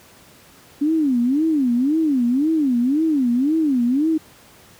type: tone with vibrato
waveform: sine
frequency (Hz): 277.2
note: C#4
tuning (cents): 0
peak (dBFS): -15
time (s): 0.81-4.18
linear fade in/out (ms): 10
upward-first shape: sine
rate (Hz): 1.9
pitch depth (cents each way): 270
effects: pink hiss -48 dBFS RMS until 4.79 s + high-pass 80 Hz 12 dB/octave